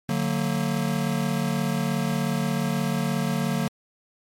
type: chord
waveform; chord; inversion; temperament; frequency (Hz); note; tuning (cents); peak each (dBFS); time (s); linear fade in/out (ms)
square; D augmented; none; just; 146.83 / 183.54 / 229.4; D3 / F#3 / A#3; 0 / -14 / -28; -28; 0.09-3.68; 2
effects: MP3 64 kbps